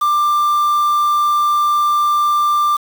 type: tone with quantisation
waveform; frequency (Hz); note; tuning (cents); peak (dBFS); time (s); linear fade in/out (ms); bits
triangle; 1186; D6; +17; -10; 0.01-2.77; 10; 5
effects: none